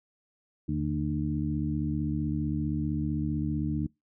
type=harmonic tone with a mistuned harmonic; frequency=75.5 Hz; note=D2; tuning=48 cents sharp; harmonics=1 / 2 / 3 / 4; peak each=-34 / -31 / -33 / -32 dBFS; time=0.68-3.87 s; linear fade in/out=10 ms; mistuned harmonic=1; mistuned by=+120 cents; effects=noise-tail reverb RT60 0.2 s tail -25 dB re dry